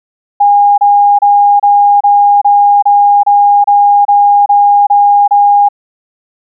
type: tone bursts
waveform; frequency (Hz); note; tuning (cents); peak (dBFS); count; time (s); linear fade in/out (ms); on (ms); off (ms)
sine; 815; G#5; -33; -3; 13; 0.4-5.688; 10; 380; 29
effects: none